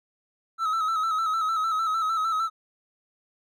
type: tone with vibrato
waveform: triangle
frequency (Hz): 1300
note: E6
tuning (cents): -24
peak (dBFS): -21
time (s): 0.58-2.5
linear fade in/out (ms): 50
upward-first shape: square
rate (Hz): 6.6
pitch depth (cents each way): 43
effects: none